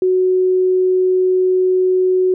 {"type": "tone", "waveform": "sine", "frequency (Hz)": 370, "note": "F#4", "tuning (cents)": 0, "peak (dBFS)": -11, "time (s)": [0.02, 2.34], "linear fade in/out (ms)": 2, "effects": []}